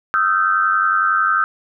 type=tone cluster; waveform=sine; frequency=1254 / 1345 / 1549 Hz; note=D#6 / E6 / G6; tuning=+13 / +34 / -21 cents; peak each=-18 dBFS; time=0.14-1.44 s; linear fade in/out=0 ms; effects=none